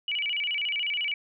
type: tone with vibrato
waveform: sine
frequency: 2595 Hz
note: E7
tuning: 28 cents flat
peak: -26 dBFS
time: 0.08-1.14 s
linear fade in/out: 2 ms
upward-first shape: square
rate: 14 Hz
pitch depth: 210 cents each way
effects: none